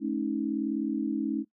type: tone cluster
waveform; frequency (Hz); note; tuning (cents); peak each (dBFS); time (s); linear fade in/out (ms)
sine; 216.1 / 277.3 / 316.1; A3 / C#4 / D#4; -31 / +1 / +27; -32 / -30 / -31; 0-1.45; 50
effects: noise-tail reverb RT60 0.1 s tail -17 dB re dry